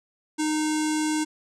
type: tone with low-pass filter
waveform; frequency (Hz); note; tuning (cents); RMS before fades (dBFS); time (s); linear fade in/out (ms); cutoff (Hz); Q
square; 307.9; D#4; -18; -25; 0.38-1.25; 20; 8100; 3.4
effects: none